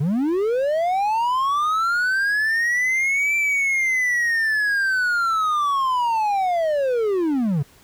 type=linear two-way sweep; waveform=triangle; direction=up then down; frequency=130.81 to 2349 to 130.81 Hz; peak=-16 dBFS; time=0-7.63 s; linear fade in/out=10 ms; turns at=3.36 s; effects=pink hiss -52 dBFS RMS until 7.83 s